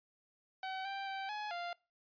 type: tone with pitch steps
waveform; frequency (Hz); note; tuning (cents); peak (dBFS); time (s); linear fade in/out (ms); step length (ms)
sawtooth; 760 / 785 / 777 / 842 / 696; F#5 / G5 / G5 / G#5 / F5; +46 / +2 / -16 / +24 / -6; -35; 0.63-1.73; 2; 220
effects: noise-tail reverb RT60 0.3 s tail -24 dB re dry + resampled to 11025 Hz